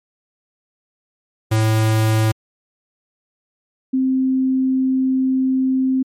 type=tone pair in turn; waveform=square / sine; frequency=110 / 261.6 Hz; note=A2 / C4; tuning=0 / 0 cents; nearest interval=octave + minor third; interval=1500 cents; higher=second; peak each=-14 dBFS; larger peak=neither; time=1.51-2.32 / 3.93-6.03 s; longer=second; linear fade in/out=10 ms; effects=MP3 64 kbps

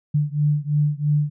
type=beating tone pair; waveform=sine; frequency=146.83 / 149.83 Hz; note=D3 / D3; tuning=0 / +35 cents; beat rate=3 Hz; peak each=-20 / -21 dBFS; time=0.14-1.3 s; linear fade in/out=10 ms; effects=none

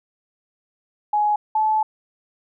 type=tone pair in turn; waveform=sine; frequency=838 / 866 Hz; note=G#5 / A5; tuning=+15 / -28 cents; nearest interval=minor second; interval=57 cents; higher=second; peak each=-16 dBFS; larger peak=neither; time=1.13-1.36 / 1.55-1.83 s; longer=second; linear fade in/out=5 ms; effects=none

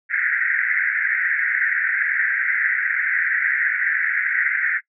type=band-pass noise; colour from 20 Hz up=white; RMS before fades=-21 dBFS; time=0.09-4.81 s; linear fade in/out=50 ms; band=1500 to 2100 Hz; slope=96 dB/octave; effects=noise-tail reverb RT60 0.1 s tail -21 dB re dry

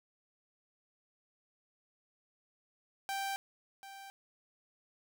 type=tone with echo; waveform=sawtooth; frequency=784 Hz; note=G5; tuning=in tune; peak=-31 dBFS; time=3.09-3.36 s; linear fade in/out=0 ms; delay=740 ms; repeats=1; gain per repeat=-13 dB; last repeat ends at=4.1 s; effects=none

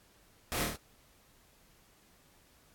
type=noise with echo; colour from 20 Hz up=pink; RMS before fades=-35 dBFS; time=0.52-0.63 s; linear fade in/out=0 ms; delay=26 ms; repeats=5; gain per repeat=-2 dB; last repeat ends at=0.76 s; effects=pink hiss -64 dBFS RMS until 2.74 s + AAC 64 kbps

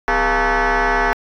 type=tone with frequency modulation; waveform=sine; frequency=407.1 Hz; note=G#4; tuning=35 cents flat; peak=-11 dBFS; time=0.08-1.13 s; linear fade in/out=0 ms; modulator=221 Hz; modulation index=6.9; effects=tanh soft clip ceiling -13 dBFS

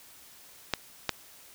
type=clicks; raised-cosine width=0.2 ms; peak=-8 dBFS; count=2; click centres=0.737 / 1.093 s; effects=white hiss -53 dBFS RMS until 1.54 s

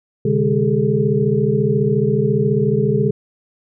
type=tone cluster; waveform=sine; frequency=129.2 / 147.7 / 206 / 402.4 / 436.8 Hz; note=C3 / D3 / G#3 / G4 / A4; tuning=-21 / +10 / -14 / +45 / -13 cents; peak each=-20 dBFS; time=0.25-3.11 s; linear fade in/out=5 ms; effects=none

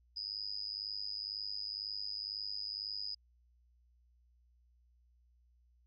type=tone with amplitude modulation; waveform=sine; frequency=4978 Hz; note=D#8; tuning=in tune; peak=-34 dBFS; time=0.16-3.15 s; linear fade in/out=10 ms; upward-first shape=sine; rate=102 Hz; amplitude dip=100%; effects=added 60 Hz sine -66 dBFS peak until 5.86 s

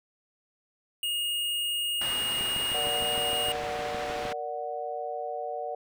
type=tone; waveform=square; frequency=2855 Hz; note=F7; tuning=37 cents sharp; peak=-28 dBFS; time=1.03-3.52 s; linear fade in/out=2 ms
type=low-pass noise; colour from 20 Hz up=white; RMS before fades=-38 dBFS; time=2.01-4.33 s; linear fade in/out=5 ms; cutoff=2400 Hz; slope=12 dB/octave
type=click train; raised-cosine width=3 ms; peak=-28 dBFS; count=13; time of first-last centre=2.41-4.253 s; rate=6.51 Hz
type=chord; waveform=sine; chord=Bb augmented; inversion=none; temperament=equal; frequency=466.2 / 587.3 / 740 Hz; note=Bb4 / D5 / F#5; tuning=0 / 0 / 0 cents; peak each=-37 / -36 / -34 dBFS; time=2.74-5.75 s; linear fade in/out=5 ms
effects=none

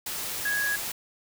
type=tone in noise; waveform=sine; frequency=1661.2 Hz; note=G#6; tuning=in tune; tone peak=-25 dBFS; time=0.45-0.76 s; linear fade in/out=5 ms; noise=white; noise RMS=-33 dBFS; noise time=0.06-0.92 s; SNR=+5 dB; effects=none

